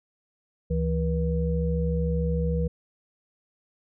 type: tone cluster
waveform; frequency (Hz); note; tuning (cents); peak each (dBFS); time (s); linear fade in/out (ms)
sine; 72.2 / 165.7 / 481.8; D2 / E3 / B4; -29 / +9 / -43; -26 / -26 / -30; 0.7-2.68; 10
effects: none